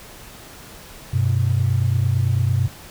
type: tone pair together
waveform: sine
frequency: 96.6 / 125.54 Hz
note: G2 / B2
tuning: -25 / +29 cents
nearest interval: perfect fourth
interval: 454 cents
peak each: -18 dBFS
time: 1.13-2.68 s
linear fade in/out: 10 ms
effects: tanh soft clip ceiling -8 dBFS + pink hiss -41 dBFS RMS until 2.9 s